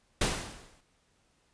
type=noise with exponential decay; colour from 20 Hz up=pink; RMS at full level=-25 dBFS; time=0.21-0.81 s; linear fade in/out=5 ms; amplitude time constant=130 ms; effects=pink hiss -70 dBFS RMS until 1.53 s + resampled to 22050 Hz